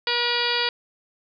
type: harmonic tone with a mistuned harmonic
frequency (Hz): 480.3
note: B4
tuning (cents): -48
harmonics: 1 / 2 / 3 / 4 / 5 / 6 / 7 / 8 / 9 / 10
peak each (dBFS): -30 / -30 / -30 / -30 / -30 / -30 / -30 / -30 / -30 / -30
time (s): 0.07-0.69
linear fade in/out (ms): 2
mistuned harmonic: 9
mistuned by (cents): +51
effects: none